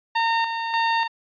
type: tone with tremolo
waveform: sawtooth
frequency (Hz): 915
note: A#5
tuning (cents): -32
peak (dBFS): -15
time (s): 0.15-1.08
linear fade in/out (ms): 10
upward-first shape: square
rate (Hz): 1.7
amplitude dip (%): 50
effects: resampled to 11025 Hz